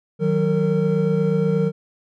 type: tone cluster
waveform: triangle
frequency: 157.3 / 185.6 / 457.6 Hz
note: D#3 / F#3 / A#4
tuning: +19 / +6 / -32 cents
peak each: -19 dBFS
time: 0.19-1.72 s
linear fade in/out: 50 ms
effects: none